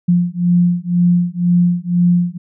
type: beating tone pair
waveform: sine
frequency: 174.61 / 176.61 Hz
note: F3 / F3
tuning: 0 / +20 cents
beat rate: 2 Hz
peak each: -14 dBFS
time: 0.08-2.38 s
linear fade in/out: 10 ms
effects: none